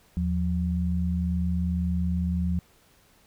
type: tone pair together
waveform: sine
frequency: 79.6 / 177.72 Hz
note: D#2 / F3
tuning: +40 / +31 cents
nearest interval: octave + major second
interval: 1391 cents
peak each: -26 dBFS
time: 0.17-2.59 s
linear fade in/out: 0 ms
effects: pink hiss -60 dBFS RMS until 3.26 s